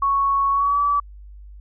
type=tone with pitch glide; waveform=sine; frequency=1108.7 to 1150.5 Hz; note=C#6 to D6; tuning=0 to -36 cents; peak=-16 dBFS; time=0.02-1 s; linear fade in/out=5 ms; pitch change=+64 cents; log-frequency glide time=0.51-0.8 s; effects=added 50 Hz sine -38 dBFS peak until 1.6 s